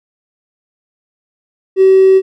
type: tone with hard clipping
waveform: triangle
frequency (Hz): 381.5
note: G4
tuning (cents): -47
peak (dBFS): -4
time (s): 1.76-2.22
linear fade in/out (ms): 50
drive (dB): 3
effects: none